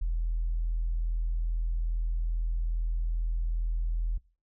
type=tone; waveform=sine; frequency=41.2 Hz; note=E1; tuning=in tune; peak=-25 dBFS; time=0.01-4.18 s; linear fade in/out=10 ms; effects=noise-tail reverb RT60 0.4 s tail -24 dB re dry + tanh soft clip ceiling -22 dBFS